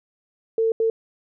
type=tone bursts at uneven times; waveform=sine; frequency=450 Hz; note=A4; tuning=39 cents sharp; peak=-17 dBFS; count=2; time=0.58-0.72 / 0.8-0.9 s; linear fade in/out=2 ms; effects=none